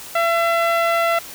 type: tone with low-pass filter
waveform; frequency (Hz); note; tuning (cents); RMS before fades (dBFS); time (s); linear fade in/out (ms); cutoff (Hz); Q
10% pulse; 674; E5; +38; -18; 0.15-1.19; 5; 1700; 0.58
effects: white hiss -36 dBFS RMS until 1.34 s